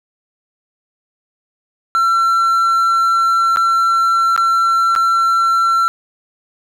triangle tone with dropouts, 1352 Hz, E6, 43 cents sharp, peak -9 dBFS, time 1.95-5.88 s, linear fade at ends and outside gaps 0 ms, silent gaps 3.561-3.571 / 4.363-4.377 / 4.952-4.961 s, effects none

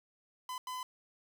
45% pulse tone bursts at uneven times, 1012 Hz, B5, 42 cents sharp, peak -38 dBFS, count 2, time 0.49-0.58 / 0.67-0.83 s, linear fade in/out 2 ms, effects none

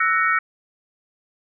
sine chord, F# dominant seventh, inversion third, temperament equal with one note detuned, 1318.5 / 1480 / 1864.7 / 2245 Hz, E6 / F#6 / A#6 / C#7, 0 / 0 / 0 / +21 cents, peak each -20 / -23 / -22 / -24 dBFS, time 0-0.39 s, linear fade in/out 5 ms, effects none

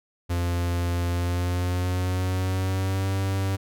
45% pulse tone with pitch glide, 87.1 to 96.64 Hz, F2 to G2, -4 to -24 cents, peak -23 dBFS, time 0.29-3.57 s, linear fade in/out 20 ms, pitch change +180 cents, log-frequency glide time 1.11-3.13 s, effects none

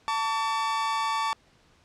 40% pulse tone pair together, 891.1 / 1140 Hz, A5 / C#6, +22 / +48 cents, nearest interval major third, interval 426 cents, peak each -27 dBFS, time 0.08-1.33 s, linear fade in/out 0 ms, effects pink hiss -61 dBFS RMS until 1.84 s + low-pass 6000 Hz 12 dB/octave

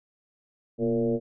sine tone with frequency modulation, 348.2 Hz, F4, 5 cents flat, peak -22 dBFS, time 0.78-1.2 s, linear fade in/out 50 ms, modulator 111 Hz, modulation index 1.7, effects none

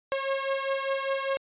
sawtooth beating tone pair, 541 / 546 Hz, C#5 / C#5, -42 / -26 cents, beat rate 5 Hz, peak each -25 / -27 dBFS, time 0.12-1.37 s, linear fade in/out 0 ms, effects resampled to 8000 Hz

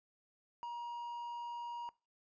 triangle tone, 950 Hz, A#5, 33 cents sharp, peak -38 dBFS, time 0.63-1.89 s, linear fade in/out 0 ms, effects noise-tail reverb RT60 0.3 s tail -22 dB re dry + resampled to 16000 Hz

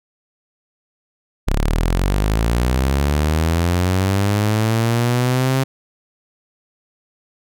sawtooth linear sweep, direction up, 32.7 to 134.4 Hz, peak -11 dBFS, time 1.47-5.64 s, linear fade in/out 10 ms, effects none

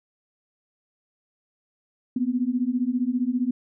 sine beating tone pair, 240.3 / 255.3 Hz, B3 / C4, -47 / -42 cents, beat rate 15 Hz, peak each -25 / -24 dBFS, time 2.16-3.51 s, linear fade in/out 5 ms, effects none

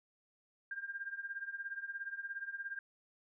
sine tone with tremolo, 1600 Hz, G6, 35 cents sharp, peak -36 dBFS, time 0.71-2.79 s, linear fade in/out 2 ms, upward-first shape triangle, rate 17 Hz, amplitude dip 90%, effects none

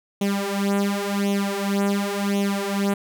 sawtooth tone with flanger, 200 Hz, G3, 35 cents sharp, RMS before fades -23 dBFS, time 0.21-2.94 s, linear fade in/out 5 ms, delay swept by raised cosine 0.31 to 4.91 ms, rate 0.92 Hz, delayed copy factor +0.8, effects none

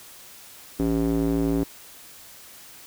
square tone with band-pass filter, 56 Hz, A1, 31 cents sharp, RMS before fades -23 dBFS, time 0.79-1.64 s, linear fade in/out 10 ms, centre 310 Hz, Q 2.6, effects white hiss -46 dBFS RMS until 2.86 s

